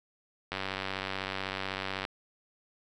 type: click train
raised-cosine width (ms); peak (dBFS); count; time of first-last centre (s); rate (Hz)
0.3; -17; 148; 0.52-2.051; 96
effects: none